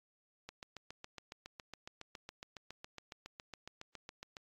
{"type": "click train", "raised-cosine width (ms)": 0.2, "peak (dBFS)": -29, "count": 29, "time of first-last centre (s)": [0.49, 4.368], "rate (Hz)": 7.22, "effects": ["AAC 32 kbps"]}